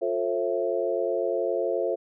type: tone cluster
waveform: sine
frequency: 355.8 / 443.4 / 535 / 664 Hz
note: F4 / A4 / C5 / E5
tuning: +32 / +13 / +38 / +12 cents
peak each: -30 / -29 / -28 / -30 dBFS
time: 0.01-1.96 s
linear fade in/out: 20 ms
effects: none